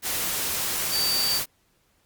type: tone in noise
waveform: sine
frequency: 4614 Hz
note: D8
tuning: 31 cents flat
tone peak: -23 dBFS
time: 0.9-1.41 s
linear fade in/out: 50 ms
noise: white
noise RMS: -27 dBFS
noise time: 0.02-1.46 s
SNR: +1 dB
effects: pink hiss -66 dBFS RMS until 2.05 s + Opus 48 kbps